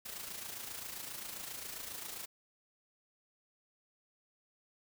white noise with amplitude modulation, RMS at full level -42 dBFS, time 0.05-2.26 s, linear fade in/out 10 ms, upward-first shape sine, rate 27.5 Hz, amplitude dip 55%, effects none

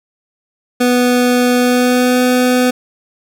25% pulse tone with pitch glide, 246.9 to 250.5 Hz, B3 to B3, 0 to +25 cents, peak -6 dBFS, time 0.8-2.71 s, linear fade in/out 10 ms, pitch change +25 cents, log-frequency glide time 1.58-2.21 s, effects none

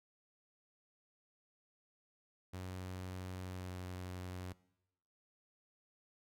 sawtooth tone with pitch glide, 92.3 to 91.19 Hz, F#2 to F#2, -4 to -25 cents, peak -39 dBFS, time 2.53-4.53 s, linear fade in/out 10 ms, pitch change -21 cents, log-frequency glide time 3.49-3.73 s, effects noise-tail reverb RT60 0.9 s tail -21 dB re dry

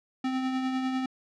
square tone with tremolo, 260 Hz, C4, 11 cents flat, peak -26 dBFS, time 0.24-1.06 s, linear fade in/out 5 ms, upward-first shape triangle, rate 10 Hz, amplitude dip 40%, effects low-pass 4000 Hz 12 dB/octave

